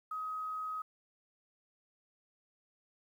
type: tone with quantisation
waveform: sine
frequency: 1264 Hz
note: D#6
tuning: 27 cents sharp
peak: -36 dBFS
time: 0.11-0.82 s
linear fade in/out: 5 ms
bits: 11
effects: none